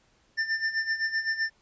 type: tone with tremolo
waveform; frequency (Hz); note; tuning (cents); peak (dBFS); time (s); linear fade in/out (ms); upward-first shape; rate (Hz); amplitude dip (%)
square; 1789; A6; +28; -24; 0.37-1.5; 20; sine; 7.8; 75
effects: pink hiss -65 dBFS RMS until 1.61 s + resampled to 16000 Hz